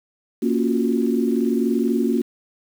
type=chord; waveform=sine; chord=Gb major seventh; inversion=first; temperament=equal; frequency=233.1 / 277.2 / 349.2 / 370 Hz; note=Bb3 / Db4 / F4 / Gb4; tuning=0 / 0 / 0 / 0 cents; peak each=-20 / -23 / -25 / -25 dBFS; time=0.42-2.22 s; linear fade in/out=10 ms; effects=7-bit